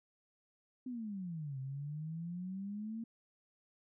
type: exponential two-way sweep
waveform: sine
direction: down then up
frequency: 260 to 130.81 to 230.9 Hz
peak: -39 dBFS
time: 0.86-3.04 s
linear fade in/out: 5 ms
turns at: 1.59 s
effects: none